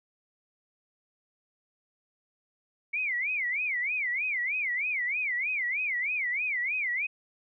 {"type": "tone with vibrato", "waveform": "sine", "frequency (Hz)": 2205, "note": "C#7", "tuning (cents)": -10, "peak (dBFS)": -27, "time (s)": [2.93, 7.07], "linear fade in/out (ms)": 10, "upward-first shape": "sine", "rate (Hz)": 3.2, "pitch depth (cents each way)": 240, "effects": []}